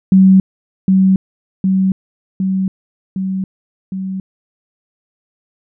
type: tone with echo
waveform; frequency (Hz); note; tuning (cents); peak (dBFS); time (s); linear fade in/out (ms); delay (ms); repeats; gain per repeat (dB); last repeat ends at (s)
sine; 190; F#3; +46; -4; 0.12-0.4; 2; 760; 5; -3; 4.2
effects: none